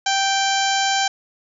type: harmonic tone with a mistuned harmonic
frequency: 782 Hz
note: G5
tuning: 4 cents flat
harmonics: 1 / 2 / 3 / 4 / 5 / 6 / 7 / 8 / 9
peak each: -20 / -24 / -29 / -26 / -28 / -32 / -30 / -30 / -30 dBFS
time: 0.06-1.08 s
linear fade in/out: 5 ms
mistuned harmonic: 5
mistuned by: +39 cents
effects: none